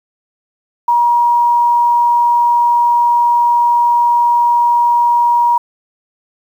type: tone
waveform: sine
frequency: 953 Hz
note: A#5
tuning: 38 cents sharp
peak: -8 dBFS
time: 0.88-5.58 s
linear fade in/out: 5 ms
effects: 7-bit